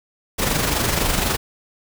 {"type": "noise with amplitude modulation", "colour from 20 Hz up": "pink", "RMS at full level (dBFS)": -18, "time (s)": [0.38, 1.37], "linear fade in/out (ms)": 20, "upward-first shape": "sine", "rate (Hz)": 23.9, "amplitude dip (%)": 50, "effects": []}